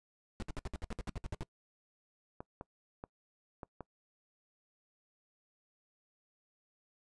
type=noise bursts; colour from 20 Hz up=brown; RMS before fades=-38 dBFS; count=13; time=0.4-1.431 s; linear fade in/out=0 ms; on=23 ms; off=61 ms
type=clicks; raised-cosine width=1 ms; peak=-29 dBFS; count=5; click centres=2.405 / 2.611 / 3.039 / 3.632 / 3.807 s
effects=noise-tail reverb RT60 0.1 s tail -24 dB re dry + resampled to 22050 Hz